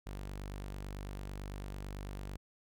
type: tone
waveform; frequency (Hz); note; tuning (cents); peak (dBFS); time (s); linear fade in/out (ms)
sawtooth; 49; G1; 0; -37; 0.06-2.37; 10
effects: none